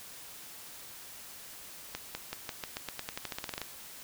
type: accelerating click train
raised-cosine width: 0.2 ms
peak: -18 dBFS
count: 18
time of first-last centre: 1.95-3.616 s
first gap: 200 ms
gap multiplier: 0.9
effects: white hiss -48 dBFS RMS until 4.03 s